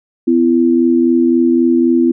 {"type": "tone pair together", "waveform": "sine", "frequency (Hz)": [253, 336.8], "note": ["B3", "E4"], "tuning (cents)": [42, 37], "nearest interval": "perfect fourth", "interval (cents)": 495, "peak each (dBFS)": -11, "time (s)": [0.27, 2.12], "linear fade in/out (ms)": 10, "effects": []}